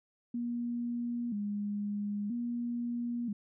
sine tone with vibrato, 221.4 Hz, A3, 11 cents sharp, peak -32 dBFS, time 0.34-3.33 s, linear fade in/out 5 ms, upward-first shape square, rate 0.51 Hz, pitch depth 130 cents each way, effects none

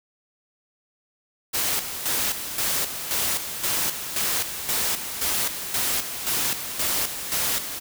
white noise with tremolo, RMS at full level -24 dBFS, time 1.53-7.8 s, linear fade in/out 20 ms, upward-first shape square, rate 1.9 Hz, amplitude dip 60%, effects none

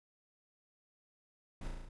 brown noise with echo, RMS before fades -40 dBFS, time 1.61-1.68 s, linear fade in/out 5 ms, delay 35 ms, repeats 6, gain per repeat -2 dB, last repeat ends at 1.89 s, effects resampled to 24000 Hz

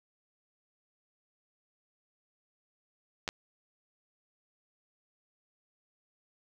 clicks, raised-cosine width 0.2 ms, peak -16 dBFS, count 2, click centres 3.278 / 3.289 s, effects 9-bit

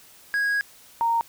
triangle / sine tone pair in turn, 1649 / 925.5 Hz, G#6 / A#5, -13 / -13 cents, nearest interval minor seventh, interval 1000 cents, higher first, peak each -19 dBFS, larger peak neither, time 0.34-0.61 / 1.01-1.21 s, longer first, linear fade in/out 0 ms, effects white hiss -51 dBFS RMS until 1.28 s

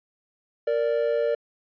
triangle tone pair together, 464.3 / 585 Hz, A#4 / D5, -7 / -7 cents, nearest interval major third, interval 400 cents, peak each -22 dBFS, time 0.67-1.35 s, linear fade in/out 5 ms, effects resampled to 11025 Hz

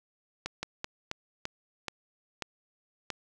slowing click train, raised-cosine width 0.2 ms, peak -16 dBFS, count 8, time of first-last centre 0.46-3.103 s, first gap 170 ms, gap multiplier 1.26, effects none

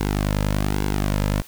sawtooth tone with flanger, 50.4 Hz, G1, 49 cents sharp, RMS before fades -22 dBFS, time 0-1.42 s, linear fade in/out 5 ms, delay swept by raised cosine 1.6 to 2.7 ms, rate 1.2 Hz, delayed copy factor -0.6, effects white hiss -46 dBFS RMS until 1.47 s

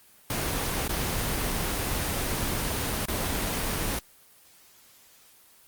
pink noise with dropouts, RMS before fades -28 dBFS, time 0.3-3.99 s, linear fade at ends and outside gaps 2 ms, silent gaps 0.879-0.892 / 3.056-3.083 s, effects white hiss -56 dBFS RMS until 5.67 s + Opus 24 kbps

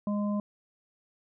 harmonic tone, 206.1 Hz, G#3, 13 cents flat, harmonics 1 / 3 / 5, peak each -27 / -37 / -41 dBFS, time 0.07-0.4 s, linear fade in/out 2 ms, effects none

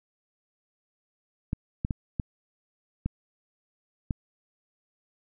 clicks, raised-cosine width 5 ms, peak -15 dBFS, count 6, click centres 1.531 / 1.849 / 1.908 / 2.198 / 3.06 / 4.108 s, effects none

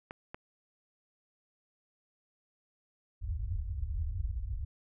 clicks, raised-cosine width 0.5 ms, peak -26 dBFS, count 2, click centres 0.109 / 0.345 s
white low-pass noise, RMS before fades -35 dBFS, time 3.21-4.65 s, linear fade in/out 10 ms, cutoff 100 Hz, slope 96 dB/octave
effects none

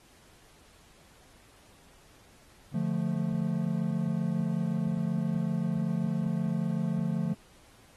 triangle chord, D minor, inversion none, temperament equal, 146.83 / 174.61 / 220 Hz, D3 / F3 / A3, 0 / 0 / 0 cents, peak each -31 / -28 / -30 dBFS, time 2.74-7.34 s, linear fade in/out 5 ms, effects pink hiss -59 dBFS RMS until 7.96 s + AAC 32 kbps

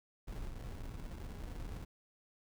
brown noise with sample-and-hold, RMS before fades -44 dBFS, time 0.27-1.85 s, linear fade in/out 10 ms, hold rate 1225 Hz, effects none

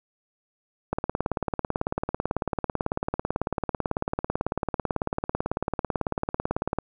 click train, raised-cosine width 1 ms, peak -11 dBFS, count 107, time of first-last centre 0.93-6.786 s, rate 18.1 Hz, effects none

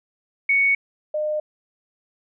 sine tone pair in turn, 2225 / 608 Hz, C#7 / D#5, +6 / -40 cents, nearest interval octave + minor seventh, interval 2246 cents, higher first, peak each -15 / -21 dBFS, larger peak first, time 0.49-0.75 / 1.14-1.4 s, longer neither, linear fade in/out 5 ms, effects none

